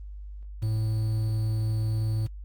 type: tone with quantisation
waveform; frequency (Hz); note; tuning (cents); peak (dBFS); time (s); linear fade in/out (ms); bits
triangle; 109.4; A2; -9; -22; 0.62-2.27; 10; 8
effects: added 50 Hz sine -37 dBFS peak until 2.44 s + Opus 32 kbps